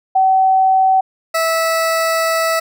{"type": "tone pair in turn", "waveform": ["sine", "20% pulse"], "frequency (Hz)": [761, 653.5], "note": ["F#5", "E5"], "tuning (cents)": [48, -15], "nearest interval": "minor third", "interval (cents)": 263, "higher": "first", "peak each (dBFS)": -9, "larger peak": "neither", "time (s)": [[0.15, 1.01], [1.34, 2.6]], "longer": "second", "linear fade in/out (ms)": 10, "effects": []}